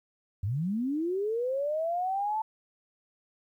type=linear sweep; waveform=sine; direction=up; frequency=87.7 to 887 Hz; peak=-27 dBFS; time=0.43-2.42 s; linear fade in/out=5 ms; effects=11-bit